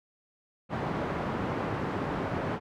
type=band-pass noise; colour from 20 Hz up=pink; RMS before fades=-32 dBFS; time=0.69-2.6 s; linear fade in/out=50 ms; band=110 to 1300 Hz; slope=12 dB/octave; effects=none